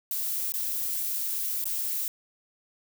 violet noise with dropouts, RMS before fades -30 dBFS, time 0.11-2.08 s, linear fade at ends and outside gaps 1 ms, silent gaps 0.521-0.539 / 1.642-1.655 s, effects none

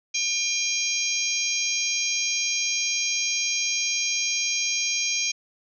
harmonic tone, 802 Hz, G5, 39 cents sharp, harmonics 3 / 4 / 5 / 6 / 7 / 8, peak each -28 / -33 / -34 / -33 / -29 / -28 dBFS, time 0.14-5.32 s, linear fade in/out 10 ms, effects none

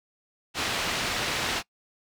white low-pass noise, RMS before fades -29 dBFS, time 0.54-1.63 s, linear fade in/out 50 ms, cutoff 3800 Hz, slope 12 dB/octave, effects noise-tail reverb RT60 0.1 s tail -23 dB re dry

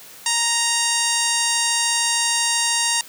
harmonic tone with a mistuned harmonic, 933 Hz, A#5, 1 cent sharp, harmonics 1 / 2 / 3 / 4 / 5 / 6 / 7 / 8 / 9 / 10, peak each -27 / -27 / -27 / -27 / -27 / -27 / -27 / -27 / -27 / -27 dBFS, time 0.26-3.01 s, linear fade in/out 2 ms, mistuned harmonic 9, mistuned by +58 cents, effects white hiss -42 dBFS RMS until 3.08 s + high-pass 100 Hz 12 dB/octave

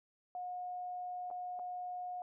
sine tone with dropouts, 722 Hz, F#5, 43 cents flat, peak -39 dBFS, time 0.35-2.22 s, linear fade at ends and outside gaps 1 ms, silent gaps 1.303-1.311 / 1.591-1.595 s, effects none

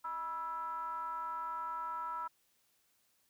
triangle ring-modulated tone, 174.61 Hz, F3, in tune, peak -32 dBFS, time 0.04-2.28 s, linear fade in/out 10 ms, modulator 1150 Hz, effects white hiss -74 dBFS RMS until 3.29 s

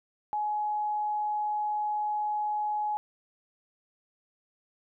sine tone, 842 Hz, G#5, 24 cents sharp, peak -27 dBFS, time 0.33-2.97 s, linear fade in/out 0 ms, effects none

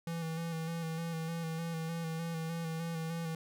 square tone with vibrato, 164.4 Hz, E3, 4 cents flat, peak -36 dBFS, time 0.07-3.35 s, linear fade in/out 2 ms, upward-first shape square, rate 3.3 Hz, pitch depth 27 cents each way, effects none

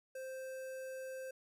square tone with notch filter, 523.3 Hz, C5, in tune, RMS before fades -45 dBFS, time 0.15-1.31 s, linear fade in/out 5 ms, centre 3800 Hz, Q 1, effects resampled to 32000 Hz

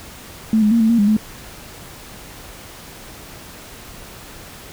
sine tone with pitch steps, 220.1 / 210.8 / 231.7 / 221.9 / 233 / 204.2 / 215.1 Hz, A3 / G#3 / A#3 / A3 / A#3 / G#3 / A3, +1 / +26 / -10 / +15 / -1 / -29 / -39 cents, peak -11 dBFS, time 0.53-1.167 s, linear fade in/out 2 ms, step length 91 ms, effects pink hiss -38 dBFS RMS until 4.72 s

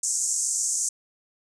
white band-pass noise, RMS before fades -26 dBFS, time 0.03-0.89 s, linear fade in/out 5 ms, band 6300 to 8300 Hz, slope 48 dB/octave, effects none

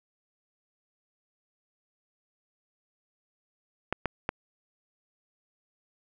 clicks, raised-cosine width 0.5 ms, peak -12 dBFS, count 3, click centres 3.926 / 4.057 / 4.291 s, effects none

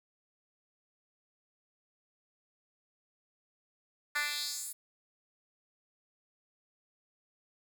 10% pulse tone with high-pass filter sweep, 293.7 Hz, D4, in tune, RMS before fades -36 dBFS, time 4.15-4.73 s, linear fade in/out 10 ms, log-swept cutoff 1600 to 11000 Hz, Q 2.2, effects 10-bit

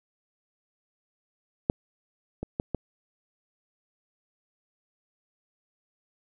clicks, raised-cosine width 2 ms, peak -8 / -19 / -14 / -14 dBFS, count 4, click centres 1.699 / 2.43 / 2.599 / 2.747 s, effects none

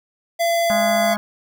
square tone, 678 Hz, E5, 49 cents sharp, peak -17 dBFS, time 0.39-1.15 s, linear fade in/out 20 ms
harmonic tone, 207.7 Hz, G#3, in tune, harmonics 1 / 3 / 4 / 5 / 6 / 7 / 8, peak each -24 / -29 / -30 / -31 / -32 / -32 / -33 dBFS, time 0.7-1.17 s, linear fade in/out 0 ms
15% pulse tone with exponential growth, 1101 Hz, C#6, 12 cents flat, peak -24 dBFS, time 0.8-1.16 s, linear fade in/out 2 ms, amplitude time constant 78 ms
effects none

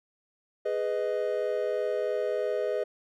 triangle chord, G# minor, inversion none, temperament just, 415.3 / 498.4 / 623 Hz, G#4 / B4 / D#5, 0 / +16 / +2 cents, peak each -29 dBFS, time 0.65-2.84 s, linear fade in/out 10 ms, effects none

